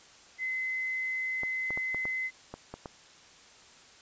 sine tone, 2045 Hz, C7, 40 cents flat, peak -30 dBFS, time 0.38-2.31 s, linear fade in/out 50 ms
clicks, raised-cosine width 1 ms, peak -25 dBFS, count 8, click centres 1.434 / 1.706 / 1.775 / 1.946 / 2.054 / 2.54 / 2.74 / 2.858 s
effects white hiss -55 dBFS RMS until 4.01 s + resampled to 16000 Hz

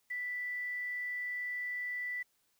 sine tone with quantisation, 1975.5 Hz, B6, in tune, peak -35 dBFS, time 0.1-2.23 s, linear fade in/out 10 ms, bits 10, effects white hiss -75 dBFS RMS until 2.59 s

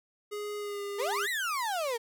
square tone with pitch glide, 415.3 to 404.2 Hz, G#4 to G#4, 0 to -47 cents, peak -35 dBFS, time 0.31-1.27 s, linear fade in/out 20 ms, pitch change -47 cents, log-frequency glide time 0.58-0.82 s
35% pulse exponential two-way sweep, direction up then down, 425.2 to 2041 to 443.3 Hz, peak -28 dBFS, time 0.98-1.98 s, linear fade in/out 20 ms, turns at 1.29 s
effects none

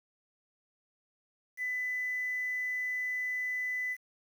sine tone with quantisation, 2000 Hz, B6, 21 cents sharp, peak -31 dBFS, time 1.57-3.97 s, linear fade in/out 50 ms, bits 9, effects none

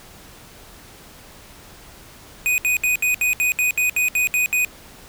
square tone bursts, 2489 Hz, D#7, in tune, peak -17 dBFS, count 12, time 2.46-4.648 s, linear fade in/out 0 ms, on 120 ms, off 68 ms, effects pink hiss -44 dBFS RMS until 5.08 s

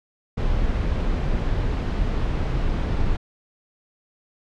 brown noise, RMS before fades -22 dBFS, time 0.37-3.17 s, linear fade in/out 10 ms, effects low-pass 4000 Hz 12 dB/octave

